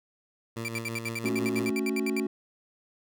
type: tone with tremolo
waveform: 15% pulse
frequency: 114.6 Hz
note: A#2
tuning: 29 cents flat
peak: -26 dBFS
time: 0.56-1.71 s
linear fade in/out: 10 ms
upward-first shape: sine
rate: 6 Hz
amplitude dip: 40%
type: tone bursts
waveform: 40% pulse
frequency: 2349 Hz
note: D7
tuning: in tune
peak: -30 dBFS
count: 16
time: 0.65-2.198 s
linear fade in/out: 0 ms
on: 33 ms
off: 68 ms
type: chord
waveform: triangle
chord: F# minor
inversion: first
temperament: equal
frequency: 220 / 277.2 / 370 Hz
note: A3 / C#4 / F#4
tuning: 0 / 0 / 0 cents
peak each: -29 dBFS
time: 1.24-2.27 s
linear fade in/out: 5 ms
effects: none